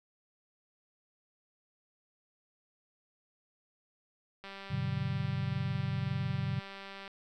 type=click train; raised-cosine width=0.3 ms; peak=-30 dBFS; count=518; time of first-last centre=4.44-7.078 s; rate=196 Hz
type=chord; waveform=sine; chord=G major seventh; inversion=none; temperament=equal with one note detuned; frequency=98 / 123.47 / 145.31 / 185 Hz; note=G2 / B2 / D3 / F#3; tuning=0 / 0 / -18 / 0 cents; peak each=-39 / -35 / -35 / -39 dBFS; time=4.7-6.6 s; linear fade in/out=10 ms
effects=none